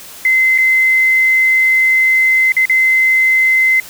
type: tone with dropouts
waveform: sine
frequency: 2060 Hz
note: C7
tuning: 28 cents flat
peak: -8 dBFS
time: 0.25-3.8 s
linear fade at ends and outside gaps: 2 ms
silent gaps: 0.579-0.584 / 2.521-2.566 / 2.655-2.696 s
effects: white hiss -34 dBFS RMS until 3.89 s